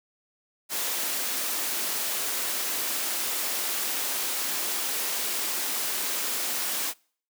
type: high-pass noise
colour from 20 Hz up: white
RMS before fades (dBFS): -29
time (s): 0.69-6.94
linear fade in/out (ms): 50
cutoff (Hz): 230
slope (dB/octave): 24
effects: noise-tail reverb RT60 0.5 s tail -26 dB re dry